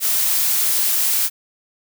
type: noise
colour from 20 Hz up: blue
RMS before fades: -18 dBFS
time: 0-1.3 s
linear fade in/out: 50 ms
effects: none